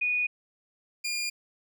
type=tone pair in turn; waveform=sine / 20% pulse; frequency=2467 / 2411 Hz; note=D#7 / D7; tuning=-15 / +45 cents; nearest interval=unison; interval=40 cents; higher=first; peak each=-24 dBFS; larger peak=neither; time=0.01-0.27 / 1.04-1.3 s; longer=neither; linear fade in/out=10 ms; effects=none